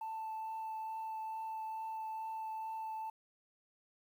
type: tone with vibrato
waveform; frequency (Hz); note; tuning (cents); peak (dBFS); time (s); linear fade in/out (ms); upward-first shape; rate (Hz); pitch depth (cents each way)
sine; 883; A5; +6; -37; 0.01-3.1; 5; triangle; 2.3; 10
effects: tanh soft clip ceiling -37 dBFS + 11-bit